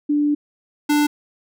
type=tone pair in turn; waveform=sine / square; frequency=293.7 / 295.2 Hz; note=D4 / D4; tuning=0 / +9 cents; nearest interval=unison; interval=9 cents; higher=second; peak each=-15 dBFS; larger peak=neither; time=0.09-0.35 / 0.89-1.07 s; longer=first; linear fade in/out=10 ms; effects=none